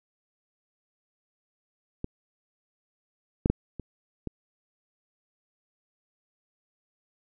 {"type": "clicks", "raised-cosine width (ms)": 3, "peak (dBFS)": [-18, -8, -9, -23, -19], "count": 5, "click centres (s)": [2.044, 3.459, 3.5, 3.797, 4.273], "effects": []}